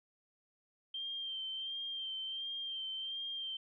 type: tone with vibrato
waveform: sine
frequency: 3157 Hz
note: G7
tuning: 12 cents sharp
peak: -38 dBFS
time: 0.94-3.57 s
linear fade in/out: 5 ms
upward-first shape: sine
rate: 1.4 Hz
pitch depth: 30 cents each way
effects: none